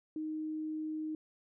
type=tone; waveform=sine; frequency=311.1 Hz; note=D#4; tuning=in tune; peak=-35 dBFS; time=0.16-1.15 s; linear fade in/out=2 ms; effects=none